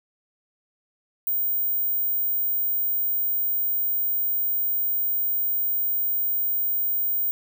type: tone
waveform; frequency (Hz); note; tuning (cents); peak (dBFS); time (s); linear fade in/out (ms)
sine; 15100; A#9; +21; -21; 1.27-7.31; 0
effects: none